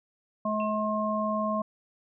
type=harmonic tone; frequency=213.6 Hz; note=G#3; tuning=49 cents sharp; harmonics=1 / 3 / 5; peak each=-30 / -30 / -30 dBFS; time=0.45-1.62 s; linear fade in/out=5 ms
type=tone with exponential decay; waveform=sine; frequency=2697 Hz; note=E7; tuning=39 cents sharp; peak=-37 dBFS; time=0.6-0.89 s; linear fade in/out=1 ms; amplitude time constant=61 ms
effects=none